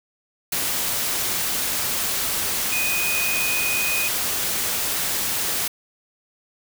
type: tone in noise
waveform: sine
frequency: 2489 Hz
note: D#7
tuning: in tune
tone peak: -23 dBFS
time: 2.72-4.08 s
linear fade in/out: 5 ms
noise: white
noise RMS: -24 dBFS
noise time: 0.52-5.68 s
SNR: -2 dB
effects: none